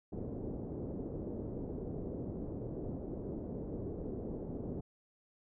white low-pass noise, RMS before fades -41 dBFS, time 0.12-4.81 s, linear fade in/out 10 ms, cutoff 440 Hz, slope 24 dB/octave, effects none

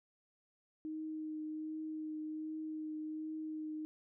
sine tone with vibrato, 311.1 Hz, D#4, in tune, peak -39 dBFS, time 0.85-3.85 s, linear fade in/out 0 ms, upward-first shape triangle, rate 1.3 Hz, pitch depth 15 cents each way, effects none

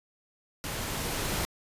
pink noise with level ramp, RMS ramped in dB -35 to -30 dBFS, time 0.64-1.45 s, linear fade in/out 0 ms, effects resampled to 32000 Hz

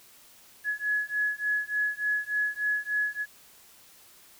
sine beating tone pair, 1690 / 1693.4 Hz, G#6 / G#6, +30 / +33 cents, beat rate 3.4 Hz, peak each -29 dBFS, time 0.64-3.26 s, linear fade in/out 50 ms, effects white hiss -55 dBFS RMS until 4.39 s

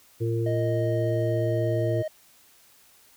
harmonic tone, 114.6 Hz, A#2, 29 cents flat, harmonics 1 / 3 / 4, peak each -25 / -29 / -31 dBFS, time 0.2-2.03 s, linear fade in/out 20 ms
triangle tone, 622.3 Hz, D#5, in tune, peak -26 dBFS, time 0.46-2.08 s, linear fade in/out 5 ms
effects white hiss -57 dBFS RMS until 3.16 s

